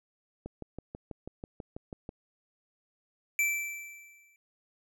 click train, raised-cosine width 2 ms, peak -26 dBFS, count 11, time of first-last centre 0.46-2.091 s, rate 6.13 Hz
square tone with exponential decay, 2332 Hz, D7, 13 cents flat, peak -24 dBFS, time 3.39-4.36 s, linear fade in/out 1 ms, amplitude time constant 210 ms
effects none

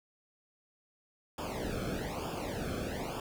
brown noise with flanger, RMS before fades -37 dBFS, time 1.38-3.2 s, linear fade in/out 2 ms, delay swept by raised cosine 0.49 to 1.07 ms, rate 1.1 Hz, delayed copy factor -1, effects none

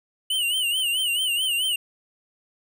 square tone with vibrato, 2938 Hz, F#7, 13 cents flat, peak -22 dBFS, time 0.3-1.76 s, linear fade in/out 5 ms, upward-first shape sine, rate 4.6 Hz, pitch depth 110 cents each way, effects none

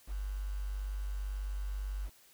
sine tone with quantisation, 49.03 Hz, G1, 1 cent sharp, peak -34 dBFS, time 0.07-2.1 s, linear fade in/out 50 ms, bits 9, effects white hiss -62 dBFS RMS until 2.33 s

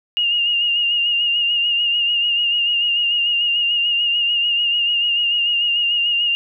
sine tone with vibrato, 2835 Hz, F7, 25 cents sharp, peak -15 dBFS, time 0.17-6.35 s, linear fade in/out 0 ms, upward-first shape sine, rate 6.8 Hz, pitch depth 36 cents each way, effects none

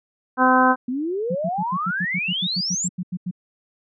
harmonic tone, 256.3 Hz, C4, 36 cents flat, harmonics 1 / 2 / 3 / 4 / 5 / 6, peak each -19 / -23 / -20 / -18 / -22 / -21 dBFS, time 0.37-0.76 s, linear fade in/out 50 ms
sine exponential sweep, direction up, 240 to 7690 Hz, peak -22 dBFS, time 0.88-2.88 s, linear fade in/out 5 ms
sine tone bursts, 180.2 Hz, F#3, 45 cents flat, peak -23 dBFS, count 15, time 1.3-3.312 s, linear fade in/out 10 ms, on 52 ms, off 88 ms
effects none

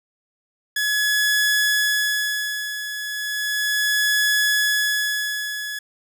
sawtooth tone with tremolo, 1695 Hz, G#6, 35 cents sharp, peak -13 dBFS, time 0.76-5.79 s, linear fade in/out 5 ms, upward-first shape sine, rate 0.35 Hz, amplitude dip 70%, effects none

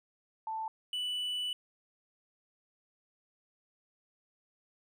sine / triangle tone pair in turn, 883 / 2970 Hz, A5 / F#7, +6 / +6 cents, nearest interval octave + major sixth, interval 2100 cents, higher second, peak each -34 / -31 dBFS, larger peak second, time 0.47-0.68 / 0.93-1.53 s, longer second, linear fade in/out 2 ms, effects none

